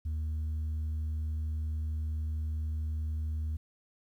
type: tone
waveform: sine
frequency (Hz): 77.78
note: D#2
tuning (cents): 0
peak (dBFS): -28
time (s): 0.05-3.57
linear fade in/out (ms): 10
effects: tanh soft clip ceiling -30 dBFS + 11-bit